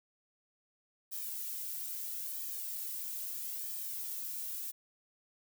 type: noise with flanger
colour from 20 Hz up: violet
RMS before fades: -40 dBFS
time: 1.11-4.72 s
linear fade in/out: 20 ms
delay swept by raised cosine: 1.4 to 2.35 ms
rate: 0.76 Hz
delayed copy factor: -0.7
effects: none